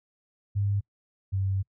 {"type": "tone pair in turn", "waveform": "sine", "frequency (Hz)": [100.7, 96.58], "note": ["G2", "G2"], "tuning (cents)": [47, -25], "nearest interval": "minor second", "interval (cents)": 72, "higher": "first", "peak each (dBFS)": [-23, -24], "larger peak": "first", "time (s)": [[0.55, 0.81], [1.32, 1.63]], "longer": "second", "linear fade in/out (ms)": 20, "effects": ["noise-tail reverb RT60 0.1 s tail -26 dB re dry"]}